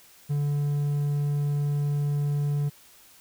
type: tone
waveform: triangle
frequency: 144.9 Hz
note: D3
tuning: 23 cents flat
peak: -21 dBFS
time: 0.29-2.7 s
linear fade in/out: 20 ms
effects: white hiss -54 dBFS RMS until 3.2 s